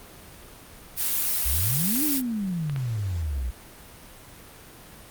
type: noise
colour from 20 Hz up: blue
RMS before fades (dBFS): -25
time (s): 0.96-2.22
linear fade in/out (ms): 50
type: exponential two-way sweep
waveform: sine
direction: up then down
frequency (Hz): 58.27 to 310.8 to 58.27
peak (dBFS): -25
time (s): 1.45-3.51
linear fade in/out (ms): 10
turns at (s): 2.04
type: clicks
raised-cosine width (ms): 0.3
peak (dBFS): -20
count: 4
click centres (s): 1.96 / 2.034 / 2.697 / 2.762
effects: pink hiss -46 dBFS RMS until 5.1 s + Opus 32 kbps